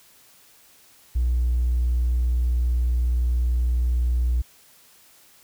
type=tone with hard clipping; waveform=sine; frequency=60.7 Hz; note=B1; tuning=29 cents flat; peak=-19 dBFS; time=1.15-4.42 s; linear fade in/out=10 ms; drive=1 dB; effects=white hiss -54 dBFS RMS until 5.43 s